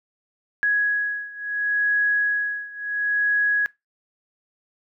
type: beating tone pair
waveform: sine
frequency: 1668 / 1668.72 Hz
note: G#6 / G#6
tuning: +7 / +8 cents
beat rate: 0.72 Hz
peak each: -22 / -24 dBFS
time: 0.63-3.66 s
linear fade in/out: 0 ms
effects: noise-tail reverb RT60 0.2 s tail -21 dB re dry